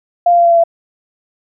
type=tone with pitch steps; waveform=sine; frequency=698.5 / 693.3 / 688.1 / 682.9 / 677.8 / 672.8 Hz; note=F5 / F5 / F5 / F5 / E5 / E5; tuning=0 / -13 / -26 / -39 / +48 / +35 cents; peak=-6 dBFS; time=0.26-0.638 s; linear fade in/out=5 ms; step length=63 ms; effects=none